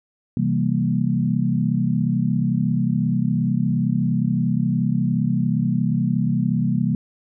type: chord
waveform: sine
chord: C dominant seventh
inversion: none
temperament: equal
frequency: 130.81 / 164.81 / 196 / 233.1 Hz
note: C3 / E3 / G3 / Bb3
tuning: 0 / 0 / 0 / 0 cents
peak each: -23 dBFS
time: 0.37-6.95 s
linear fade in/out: 2 ms
effects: none